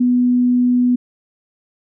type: tone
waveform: sine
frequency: 246.9 Hz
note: B3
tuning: in tune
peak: -11 dBFS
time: 0-0.96 s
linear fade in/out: 10 ms
effects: none